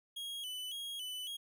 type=tone with vibrato; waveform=45% pulse; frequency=3136 Hz; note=G7; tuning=in tune; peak=-40 dBFS; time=0.16-1.37 s; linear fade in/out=10 ms; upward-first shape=square; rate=1.8 Hz; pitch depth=79 cents each way; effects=none